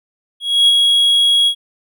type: tone with ADSR envelope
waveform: triangle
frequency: 3316 Hz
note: G#7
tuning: 3 cents flat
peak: -5 dBFS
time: 0.4-1.55 s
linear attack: 280 ms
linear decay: 30 ms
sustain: -3 dB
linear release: 79 ms
effects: none